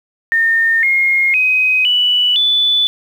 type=tone with pitch steps; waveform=sine; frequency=1822 / 2142 / 2518 / 2960 / 3479 Hz; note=A#6 / C7 / D#7 / F#7 / A7; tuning=-40 / +40 / +20 / 0 / -20 cents; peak=-10 dBFS; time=0.32-2.87 s; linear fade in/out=0 ms; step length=510 ms; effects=7-bit